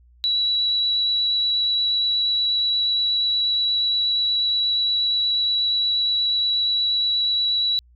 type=tone with vibrato; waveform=sine; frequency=3921 Hz; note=B7; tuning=13 cents flat; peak=-18 dBFS; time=0.24-7.79 s; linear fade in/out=0 ms; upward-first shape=triangle; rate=8.4 Hz; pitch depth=9 cents each way; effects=added 60 Hz sine -50 dBFS peak until 7.95 s